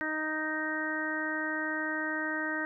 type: harmonic tone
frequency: 311.1 Hz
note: D#4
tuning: in tune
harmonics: 1 / 2 / 3 / 4 / 5 / 6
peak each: -36 / -40 / -42 / -42 / -35 / -35 dBFS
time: 0.01-2.65 s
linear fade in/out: 0 ms
effects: none